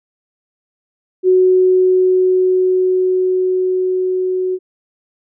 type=tone with level ramp; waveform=sine; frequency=370 Hz; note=F#4; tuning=in tune; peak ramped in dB=-7 to -15 dBFS; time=1.23-4.59 s; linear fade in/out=50 ms; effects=none